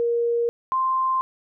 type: tone pair in turn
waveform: sine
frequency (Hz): 470.6 / 1046.1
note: A#4 / C6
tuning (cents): +16 / -1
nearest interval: octave + major second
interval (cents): 1383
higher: second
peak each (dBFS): -19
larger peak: neither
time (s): 0-0.49 / 0.72-1.21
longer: neither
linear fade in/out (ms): 0
effects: none